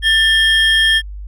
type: tone pair together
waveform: triangle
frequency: 1776 / 3237 Hz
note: A6 / G#7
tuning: +16 / -45 cents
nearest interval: minor seventh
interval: 1039 cents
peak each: -11 dBFS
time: 0.02-1.02 s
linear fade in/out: 50 ms
effects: added 50 Hz sine -26 dBFS peak until 1.27 s